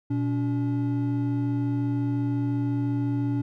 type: tone pair together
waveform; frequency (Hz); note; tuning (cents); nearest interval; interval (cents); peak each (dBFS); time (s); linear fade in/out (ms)
triangle; 120 / 285.7; B2 / D4; -49 / -48; octave + minor third; 1501; -24; 0.1-3.42; 10
effects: none